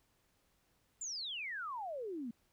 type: exponential sweep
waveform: sine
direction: down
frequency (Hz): 7400 to 220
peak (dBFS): -39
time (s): 1.01-2.31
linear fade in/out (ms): 5
effects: pink hiss -75 dBFS RMS until 2.52 s